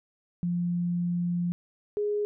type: tone pair in turn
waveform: sine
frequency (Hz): 174.61 / 415.3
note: F3 / G#4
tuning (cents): 0 / 0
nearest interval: octave + minor third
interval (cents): 1500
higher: second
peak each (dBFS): -25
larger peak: neither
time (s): 0.43-1.52 / 1.97-2.25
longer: first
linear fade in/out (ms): 0
effects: none